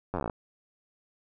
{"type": "slowing click train", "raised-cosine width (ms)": 1, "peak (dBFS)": -17, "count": 12, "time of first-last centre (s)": [0.14, 0.298], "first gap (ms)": 10, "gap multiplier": 1.07, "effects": []}